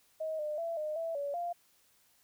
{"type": "tone with pitch steps", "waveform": "sine", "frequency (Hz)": [632, 603, 669, 611, 660, 569, 695], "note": ["D#5", "D5", "E5", "D#5", "E5", "C#5", "F5"], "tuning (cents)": [27, 46, 25, -32, 2, 45, -9], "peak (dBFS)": -33, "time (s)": [0.2, 1.53], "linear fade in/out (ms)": 10, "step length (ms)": 190, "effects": ["white hiss -68 dBFS RMS until 2.23 s"]}